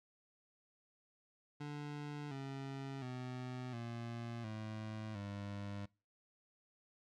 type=tone with pitch steps; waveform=25% pulse; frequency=146.83 / 136.21 / 126.35 / 117.21 / 108.73 / 100.87 Hz; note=D3 / C#3 / B2 / A#2 / A2 / G2; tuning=0 / -30 / +40 / +10 / -20 / +50 cents; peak=-39 dBFS; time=1.6-5.86 s; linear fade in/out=10 ms; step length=710 ms; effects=noise-tail reverb RT60 0.3 s tail -24 dB re dry + low-pass 5000 Hz 12 dB/octave